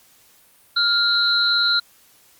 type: tone cluster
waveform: sine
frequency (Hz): 1401 / 3937 / 4158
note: F6 / B7 / C8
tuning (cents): +5 / -6 / -12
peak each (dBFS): -20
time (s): 0.76-1.8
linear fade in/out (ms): 10
effects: white hiss -54 dBFS RMS until 2.39 s + Opus 48 kbps